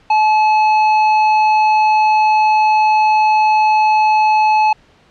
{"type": "tone with hard clipping", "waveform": "sine", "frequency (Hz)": 860, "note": "A5", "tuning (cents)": -40, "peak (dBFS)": -11, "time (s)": [0.1, 4.73], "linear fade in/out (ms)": 5, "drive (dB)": 9, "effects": ["pink hiss -50 dBFS RMS until 5.1 s", "low-pass 4000 Hz 12 dB/octave"]}